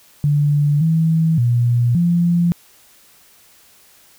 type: tone with pitch steps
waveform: sine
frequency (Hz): 146.1 / 161.9 / 120.2 / 172.5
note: D3 / E3 / B2 / F3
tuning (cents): -9 / -31 / -46 / -21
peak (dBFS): -12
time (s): 0.24-2.52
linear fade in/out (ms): 0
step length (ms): 570
effects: white hiss -50 dBFS RMS until 4.18 s